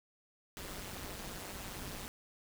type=noise with amplitude modulation; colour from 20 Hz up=pink; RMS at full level=-41 dBFS; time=0.57-2.08 s; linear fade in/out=0 ms; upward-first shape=sine; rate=193 Hz; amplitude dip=80%; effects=none